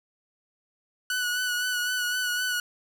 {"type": "tone with vibrato", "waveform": "sawtooth", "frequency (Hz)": 1478, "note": "F#6", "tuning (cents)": -2, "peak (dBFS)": -22, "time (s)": [1.1, 2.6], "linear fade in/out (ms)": 2, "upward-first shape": "sine", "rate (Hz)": 3.9, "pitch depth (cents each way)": 29, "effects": []}